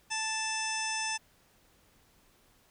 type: harmonic tone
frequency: 880 Hz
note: A5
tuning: in tune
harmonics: 1 / 2 / 3 / 4 / 6 / 7 / 8 / 9 / 10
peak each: -37 / -39 / -37 / -44 / -38 / -39 / -50 / -46 / -44 dBFS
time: 0.1-1.18 s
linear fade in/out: 20 ms
effects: pink hiss -65 dBFS RMS until 2.7 s